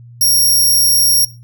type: tone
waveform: 10% pulse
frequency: 5588 Hz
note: F8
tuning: in tune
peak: -3 dBFS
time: 0.21-1.25 s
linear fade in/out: 5 ms
effects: noise-tail reverb RT60 0.3 s tail -19 dB re dry + added 119 Hz sine -35 dBFS peak until 1.43 s